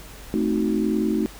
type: chord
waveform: sine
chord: A diminished seventh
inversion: none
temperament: equal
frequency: 220 / 261.6 / 311.1 / 370 Hz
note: A3 / C4 / Eb4 / Gb4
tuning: 0 / 0 / 0 / 0 cents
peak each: -23 / -28 / -24 / -27 dBFS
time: 0.34-1.26 s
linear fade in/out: 0 ms
effects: added 50 Hz sine -43 dBFS peak until 1.39 s + pink hiss -43 dBFS RMS until 1.39 s